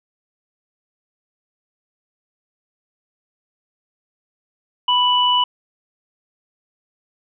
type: tone pair together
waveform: sine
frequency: 989 / 2964 Hz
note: B5 / F#7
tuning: +2 / +2 cents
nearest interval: octave + perfect fifth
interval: 1900 cents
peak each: -16 dBFS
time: 4.88-5.44 s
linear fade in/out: 5 ms
effects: none